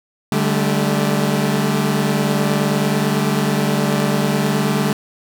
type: chord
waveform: sawtooth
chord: D suspended fourth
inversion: none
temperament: equal with one note detuned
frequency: 146.83 / 196 / 215.6 Hz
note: D3 / G3 / A3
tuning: 0 / 0 / -35 cents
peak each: -16 dBFS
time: 0.32-4.93 s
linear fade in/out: 2 ms
effects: none